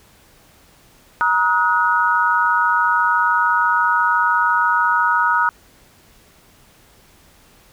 sine tone cluster, 947 / 1266 / 1460 Hz, A#5 / D#6 / F#6, +27 / +30 / -24 cents, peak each -18 dBFS, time 1.21-5.49 s, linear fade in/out 0 ms, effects pink hiss -51 dBFS RMS until 7.72 s

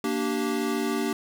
square chord, G minor, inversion first, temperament equal with one note detuned, 233.1 / 293.7 / 387 Hz, Bb3 / D4 / G4, 0 / 0 / -22 cents, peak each -30 dBFS, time 0.04-1.13 s, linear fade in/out 2 ms, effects none

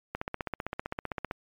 click train, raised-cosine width 0.5 ms, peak -17 dBFS, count 19, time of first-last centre 0.15-1.311 s, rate 15.5 Hz, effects MP3 96 kbps

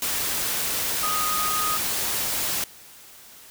sine tone in noise, 1244.5 Hz, D#6, in tune, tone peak -25 dBFS, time 1.03-1.77 s, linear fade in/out 2 ms, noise white, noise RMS -26 dBFS, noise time 0.02-2.64 s, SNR -2 dB, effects white hiss -47 dBFS RMS until 3.5 s

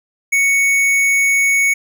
sine tone with tanh clipping, 2222 Hz, C#7, 4 cents sharp, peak -13 dBFS, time 0.32-1.74 s, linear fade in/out 10 ms, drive 15 dB, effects none

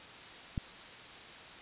click, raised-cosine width 5 ms, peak -21 dBFS, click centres 0.578 s, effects white hiss -49 dBFS RMS until 1.61 s + resampled to 8000 Hz

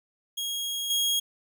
sawtooth tone with level steps, 3283 Hz, G#7, 21 cents flat, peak -26 / -20 dBFS, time 0.37-1.2 s, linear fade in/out 10 ms, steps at 0.9 s, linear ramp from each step 5 ms, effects none

